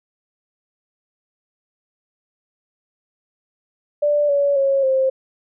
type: tone with pitch steps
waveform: sine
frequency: 587.3 / 567 / 547.3 / 528.4 Hz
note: D5 / C#5 / C#5 / C5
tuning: 0 / +39 / -22 / +17 cents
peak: -14 dBFS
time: 4.02-5.1 s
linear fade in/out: 10 ms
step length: 270 ms
effects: none